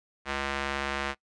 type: tone with band-pass filter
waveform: square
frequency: 69.3 Hz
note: C#2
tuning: in tune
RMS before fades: -32 dBFS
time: 0.25-1.15 s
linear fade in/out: 50 ms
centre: 1800 Hz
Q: 0.9
effects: noise-tail reverb RT60 0.1 s tail -21 dB re dry + resampled to 22050 Hz